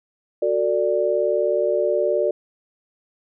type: chord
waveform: sine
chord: D major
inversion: first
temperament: equal with one note detuned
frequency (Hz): 370 / 449 / 587.3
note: F#4 / A4 / D5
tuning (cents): 0 / +35 / 0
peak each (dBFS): -23 / -23 / -20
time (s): 0.42-2.31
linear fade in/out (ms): 5
effects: none